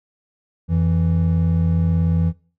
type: tone pair together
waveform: triangle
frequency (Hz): 87.31 / 165.77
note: F2 / E3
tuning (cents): 0 / +10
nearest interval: major seventh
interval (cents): 1110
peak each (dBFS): -16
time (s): 0.68-2.33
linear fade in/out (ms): 50
effects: noise-tail reverb RT60 0.4 s tail -20 dB re dry